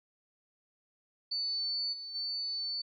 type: tone with level steps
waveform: sine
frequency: 4499 Hz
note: C#8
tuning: 25 cents sharp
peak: -31 / -40 / -33 dBFS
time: 1.31-2.82 s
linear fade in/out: 10 ms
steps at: 1.92 / 2.14 s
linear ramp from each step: 20 ms
effects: none